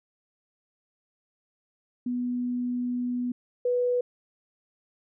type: tone pair in turn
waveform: sine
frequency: 246 / 492 Hz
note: B3 / B4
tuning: -7 / -7 cents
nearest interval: octave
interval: 1200 cents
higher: second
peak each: -26 / -22 dBFS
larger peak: second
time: 2.06-3.32 / 3.65-4.01 s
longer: first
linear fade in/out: 5 ms
effects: none